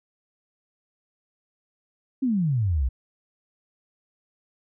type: exponential sweep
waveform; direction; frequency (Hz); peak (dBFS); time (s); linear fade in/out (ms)
sine; down; 277.2 to 58.27; -20; 2.22-2.89; 10
effects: none